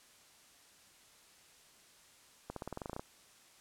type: accelerating click train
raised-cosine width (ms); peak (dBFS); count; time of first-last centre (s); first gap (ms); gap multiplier
1; -26; 12; 2.5-2.995; 63; 0.93
effects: white hiss -62 dBFS RMS until 3.6 s + low-pass 10000 Hz 12 dB/octave